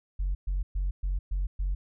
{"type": "tone bursts", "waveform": "sine", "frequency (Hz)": 46.25, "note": "F#1", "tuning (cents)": 0, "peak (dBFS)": -24, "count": 6, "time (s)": [0.19, 1.75], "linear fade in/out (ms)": 10, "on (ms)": 160, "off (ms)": 120, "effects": ["tanh soft clip ceiling -23 dBFS"]}